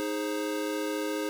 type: chord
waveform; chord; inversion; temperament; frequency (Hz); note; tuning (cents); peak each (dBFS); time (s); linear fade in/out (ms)
square; Ab major; second; equal with one note detuned; 311.1 / 415.3 / 529.9; Eb4 / Ab4 / C5; 0 / 0 / +22; -33 / -35 / -36; 0-1.29; 0
effects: none